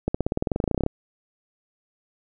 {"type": "accelerating click train", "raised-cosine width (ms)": 2, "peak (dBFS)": -9, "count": 19, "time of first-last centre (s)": [0.08, 0.864], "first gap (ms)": 65, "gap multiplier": 0.95, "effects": []}